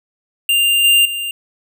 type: tone with level steps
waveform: square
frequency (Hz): 2794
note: F7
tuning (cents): 0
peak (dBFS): -12 / -9 / -21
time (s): 0.49-1.31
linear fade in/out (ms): 2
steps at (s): 0.84 / 1.05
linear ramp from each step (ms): 5
effects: none